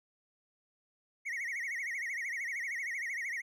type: tone with vibrato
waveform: triangle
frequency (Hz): 2032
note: B6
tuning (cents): +49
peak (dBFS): -33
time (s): 1.25-3.42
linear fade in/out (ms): 20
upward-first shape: sine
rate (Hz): 13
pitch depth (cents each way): 170
effects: none